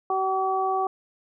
harmonic tone, 380.9 Hz, G4, 50 cents flat, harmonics 1 / 2 / 3, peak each -28 / -24 / -28 dBFS, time 0.1-0.87 s, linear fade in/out 2 ms, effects none

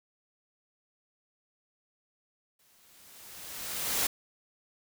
white noise with exponential growth, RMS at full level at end -27 dBFS, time 2.59-4.07 s, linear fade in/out 5 ms, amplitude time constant 320 ms, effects none

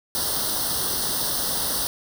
white noise with comb filter, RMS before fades -25 dBFS, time 0.15-1.87 s, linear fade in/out 0 ms, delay 0.21 ms, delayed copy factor +0.95, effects none

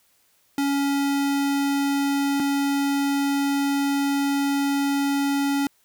square tone pair in turn, 280 / 280 Hz, C#4 / C#4, +18 / +18 cents, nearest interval unison, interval 0 cents, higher neither, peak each -21 / -21 dBFS, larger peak neither, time 0.58-2.4 / 2.4-5.67 s, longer second, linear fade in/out 2 ms, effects white hiss -63 dBFS RMS until 5.84 s

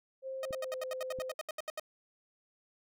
sine tone with pitch glide, 529 to 516.6 Hz, C5 to C5, +19 to -22 cents, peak -37 dBFS, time 0.22-1.34 s, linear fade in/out 50 ms, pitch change -41 cents, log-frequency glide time 0.49-0.74 s
sawtooth tone bursts, 622.3 Hz, D#5, in tune, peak -32 dBFS, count 15, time 0.43-1.797 s, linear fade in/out 2 ms, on 23 ms, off 73 ms
clicks, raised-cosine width 3 ms, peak -33 dBFS, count 2, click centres 0.508 / 1.188 s
effects none

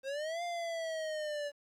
square linear two-way sweep, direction up then down, 524 to 701 to 574 Hz, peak -36 dBFS, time 0.03-1.52 s, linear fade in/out 50 ms, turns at 0.43 s, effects low-pass 7000 Hz 12 dB/octave + 11-bit

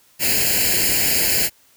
white noise with comb filter, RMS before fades -18 dBFS, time 0.19-1.5 s, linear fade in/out 50 ms, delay 0.42 ms, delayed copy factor +0.95, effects white hiss -55 dBFS RMS until 1.76 s

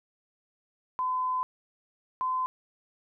sine tone pair in turn, 1017 / 1024.7 Hz, C6 / C6, -50 / -36 cents, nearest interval unison, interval 14 cents, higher second, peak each -26 dBFS, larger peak neither, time 0.99-1.43 / 2.21-2.46 s, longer first, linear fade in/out 0 ms, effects none

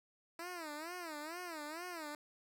10% pulse tone with vibrato, 326.4 Hz, E4, 17 cents flat, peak -35 dBFS, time 0.39-2.15 s, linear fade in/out 2 ms, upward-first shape sine, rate 2.2 Hz, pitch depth 180 cents each way, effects none

